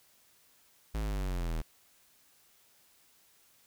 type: exponential sweep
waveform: square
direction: down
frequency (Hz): 55.3 to 38.89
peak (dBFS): -32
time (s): 0.94-1.62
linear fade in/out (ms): 10
effects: white hiss -65 dBFS RMS until 3.66 s